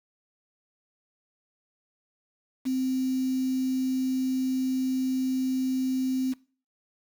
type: tone with quantisation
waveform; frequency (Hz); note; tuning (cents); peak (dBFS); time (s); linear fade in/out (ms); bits
sine; 260; C4; -11; -24; 2.65-6.34; 20; 7
effects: noise-tail reverb RT60 0.4 s tail -21 dB re dry